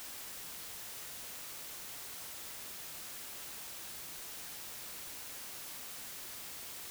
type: silence
effects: white hiss -46 dBFS RMS until 6.9 s